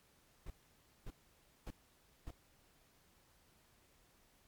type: noise bursts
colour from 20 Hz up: brown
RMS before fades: -45 dBFS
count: 4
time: 0.46-2.308 s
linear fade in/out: 5 ms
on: 42 ms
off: 560 ms
effects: pink hiss -70 dBFS RMS until 4.47 s + MP3 96 kbps